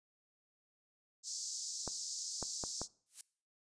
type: band-pass noise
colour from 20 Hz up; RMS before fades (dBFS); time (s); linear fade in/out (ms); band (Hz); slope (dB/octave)
white; -43; 1.23-2.88; 50; 4600 to 7400; 48
type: clicks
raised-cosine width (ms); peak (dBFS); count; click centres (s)
1; -26; 4; 1.877 / 2.427 / 2.638 / 2.816
type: noise with exponential growth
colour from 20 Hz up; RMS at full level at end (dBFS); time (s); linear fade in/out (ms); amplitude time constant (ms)
violet; -37; 3.06-3.21; 2; 31
effects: noise-tail reverb RT60 0.5 s tail -23 dB re dry + resampled to 22050 Hz